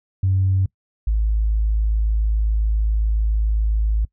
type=tone pair in turn; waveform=sine; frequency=95 / 53.64 Hz; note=F#2 / A1; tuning=+46 / -43 cents; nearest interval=minor seventh; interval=989 cents; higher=first; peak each=-14 / -15 dBFS; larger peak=first; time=0.23-0.66 / 1.07-4.05 s; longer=second; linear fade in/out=5 ms; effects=noise-tail reverb RT60 0.1 s tail -23 dB re dry + tanh soft clip ceiling -10 dBFS